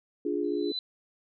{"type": "chord", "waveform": "sine", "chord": "D diminished", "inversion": "none", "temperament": "equal", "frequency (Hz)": [293.7, 349.2, 415.3], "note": ["D4", "F4", "Ab4"], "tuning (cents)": [0, 0, 0], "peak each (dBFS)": -31, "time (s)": [0.25, 0.72], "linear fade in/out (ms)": 5}
{"type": "tone with exponential growth", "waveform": "sine", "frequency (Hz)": 4007, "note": "B7", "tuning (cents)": 24, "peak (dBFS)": -28, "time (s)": [0.44, 0.79], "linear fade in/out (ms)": 2, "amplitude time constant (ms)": 76}
{"effects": []}